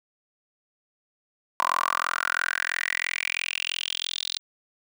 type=tone with high-pass filter sweep; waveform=10% pulse; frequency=43 Hz; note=F1; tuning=26 cents flat; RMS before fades=-28 dBFS; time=1.6-4.39 s; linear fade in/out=0 ms; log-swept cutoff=1000 to 4000 Hz; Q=6.6; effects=none